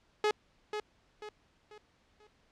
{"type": "tone with echo", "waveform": "sawtooth", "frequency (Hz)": 422.6, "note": "G#4", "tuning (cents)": 30, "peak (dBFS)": -22, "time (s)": [0.24, 0.31], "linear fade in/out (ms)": 2, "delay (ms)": 490, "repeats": 4, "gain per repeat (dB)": -8, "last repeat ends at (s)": 2.27, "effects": ["pink hiss -69 dBFS RMS until 2.51 s", "low-pass 5000 Hz 12 dB/octave"]}